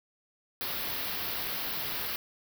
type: band-stop noise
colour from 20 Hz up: white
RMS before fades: -34 dBFS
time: 0.61-2.16 s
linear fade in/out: 0 ms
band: 5100 to 12000 Hz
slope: 48 dB/octave
effects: none